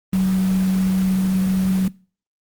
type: tone in noise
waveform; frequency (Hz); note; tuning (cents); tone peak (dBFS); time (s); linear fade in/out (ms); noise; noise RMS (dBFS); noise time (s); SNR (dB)
sine; 188.3; F#3; +31; -15; 0.13-1.88; 2; pink; -33; 0.13-1.88; +15
effects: noise-tail reverb RT60 0.4 s tail -23 dB re dry + Opus 24 kbps